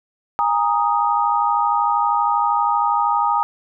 sine chord, Ab suspended second, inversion none, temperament equal with one note detuned, 819.6 / 932.3 / 1244.5 Hz, Ab5 / Bb5 / Eb6, -23 / 0 / 0 cents, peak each -20 / -19 / -20 dBFS, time 0.39-3.43 s, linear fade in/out 0 ms, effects none

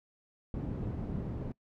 white low-pass noise, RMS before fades -37 dBFS, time 0.54-1.52 s, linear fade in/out 2 ms, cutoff 210 Hz, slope 12 dB/octave, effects noise-tail reverb RT60 0.1 s tail -22 dB re dry

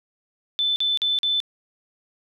sine tone bursts, 3520 Hz, A7, in tune, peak -19 dBFS, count 4, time 0.59-1.402 s, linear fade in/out 0 ms, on 170 ms, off 44 ms, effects 10-bit

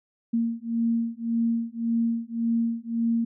sine beating tone pair, 230 / 231.8 Hz, A#3 / A#3, -23 / -10 cents, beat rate 1.8 Hz, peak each -26 dBFS, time 0.33-3.25 s, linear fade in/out 10 ms, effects none

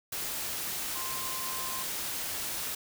sine tone in noise, 1046.5 Hz, C6, in tune, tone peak -40 dBFS, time 0.95-1.83 s, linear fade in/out 5 ms, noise white, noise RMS -35 dBFS, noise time 0.12-2.75 s, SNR -8 dB, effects none

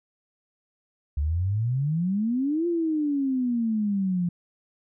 sine exponential two-way sweep, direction up then down, 69.3 to 349.2 to 171.7 Hz, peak -22 dBFS, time 1.17-4.29 s, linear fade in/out 5 ms, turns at 2.67 s, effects none

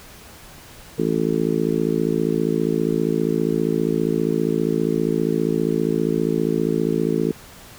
harmonic tone, 55 Hz, A1, in tune, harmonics 3 / 4 / 5 / 6 / 7 / 8, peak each -25 / -25 / -25 / -25 / -25 / -25 dBFS, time 0.98-7.32 s, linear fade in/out 10 ms, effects pink hiss -43 dBFS RMS until 7.78 s

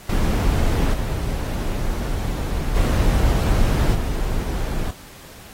brown noise with level steps, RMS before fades -18 / -23 / -17 / -23 dBFS, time 0.09-4.91 s, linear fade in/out 5 ms, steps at 0.93 / 2.75 / 3.94 s, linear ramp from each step 10 ms, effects pink hiss -43 dBFS RMS until 5.53 s + AAC 48 kbps

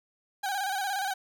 30% pulse tone with vibrato, 784 Hz, G5, in tune, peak -26 dBFS, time 0.43-1.14 s, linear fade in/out 10 ms, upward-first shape square, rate 17 Hz, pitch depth 56 cents each way, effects none

